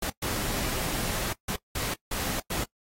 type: noise bursts at uneven times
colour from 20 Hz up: pink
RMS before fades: -31 dBFS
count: 6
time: 0.02-0.1 / 0.22-1.33 / 1.48-1.56 / 1.75-1.94 / 2.11-2.4 / 2.5-2.64 s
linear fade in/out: 5 ms
effects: noise-tail reverb RT60 0.1 s tail -22 dB re dry + AAC 48 kbps